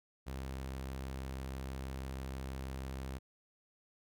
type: tone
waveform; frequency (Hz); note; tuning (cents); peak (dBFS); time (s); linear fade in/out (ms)
sawtooth; 66.2; C2; +21; -36; 0.26-3.19; 20
effects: none

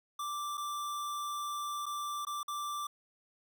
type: tone with dropouts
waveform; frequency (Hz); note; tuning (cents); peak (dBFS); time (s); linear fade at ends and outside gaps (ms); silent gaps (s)
square; 1174.7; D6; 0; -36; 0.19-2.87; 5; 0.573-0.577 / 1.858-1.863 / 2.251-2.268 / 2.431-2.48
effects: none

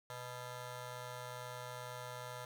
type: ring-modulated tone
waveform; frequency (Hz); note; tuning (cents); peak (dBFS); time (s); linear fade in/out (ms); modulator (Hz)
15% pulse; 371.7; F#4; +8; -35; 0.1-2.45; 2; 247
effects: none

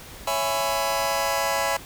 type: chord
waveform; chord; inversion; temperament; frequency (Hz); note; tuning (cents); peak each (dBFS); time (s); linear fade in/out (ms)
sawtooth; C# minor seventh; none; just; 554.4 / 665.2 / 831.5 / 997.9; C#5 / E5 / G#5 / B5; 0 / +16 / +2 / +18; -24; 0.27-1.77; 5
effects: pink hiss -42 dBFS RMS until 1.85 s

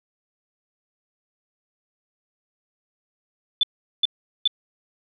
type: tone bursts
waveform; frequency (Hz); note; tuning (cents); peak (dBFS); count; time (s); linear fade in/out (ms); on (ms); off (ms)
sine; 3499; A7; -10; -15; 3; 3.61-4.476; 2; 22; 400
effects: none

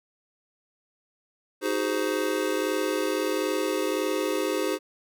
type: chord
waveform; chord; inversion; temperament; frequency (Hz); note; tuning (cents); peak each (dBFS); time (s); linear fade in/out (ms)
square; Ab dominant seventh; second; just; 311.5 / 373.8 / 415.3 / 519.1; Eb4 / Gb4 / Ab4 / C5; +2 / +18 / 0 / -14; -31; 1.61-4.79; 50
effects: none

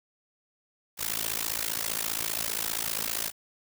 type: noise with amplitude modulation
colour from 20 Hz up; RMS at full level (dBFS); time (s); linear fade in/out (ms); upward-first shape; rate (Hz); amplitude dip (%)
white; -27; 0.97-3.32; 50; sine; 55.1; 100
effects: none

